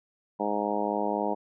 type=harmonic tone; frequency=103.83 Hz; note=G#2; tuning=in tune; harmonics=2 / 3 / 4 / 5 / 6 / 7 / 8 / 9; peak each=-34 / -34 / -34 / -34 / -34 / -34 / -34 / -34 dBFS; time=0.39-1.35 s; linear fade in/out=20 ms; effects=none